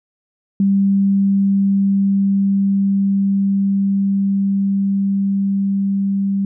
sine tone with level ramp, 196.9 Hz, G3, 8 cents sharp, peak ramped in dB -11 to -15 dBFS, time 0.6-6.45 s, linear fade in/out 2 ms, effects none

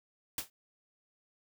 white noise with exponential decay, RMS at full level -31 dBFS, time 0.38-0.5 s, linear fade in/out 2 ms, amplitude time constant 25 ms, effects none

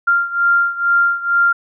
sine beating tone pair, 1391 / 1393.2 Hz, F6 / F6, -7 / -5 cents, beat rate 2.2 Hz, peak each -14 / -17 dBFS, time 0.07-1.53 s, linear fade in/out 10 ms, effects none

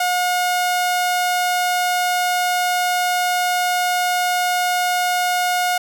sawtooth tone, 720 Hz, F#5, 47 cents flat, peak -13 dBFS, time 0-5.78 s, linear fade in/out 5 ms, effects none

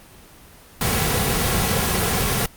pink noise with comb filter, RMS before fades -20 dBFS, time 0.81-2.46 s, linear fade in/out 2 ms, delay 3.3 ms, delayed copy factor -0.55, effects pink hiss -46 dBFS RMS until 2.56 s + Opus 24 kbps

